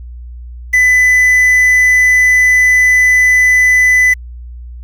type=tone with quantisation; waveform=triangle; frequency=2000 Hz; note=B6; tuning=21 cents sharp; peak=-4 dBFS; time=0.73-4.14 s; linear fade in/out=10 ms; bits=5; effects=added 60 Hz sine -26 dBFS peak until 4.83 s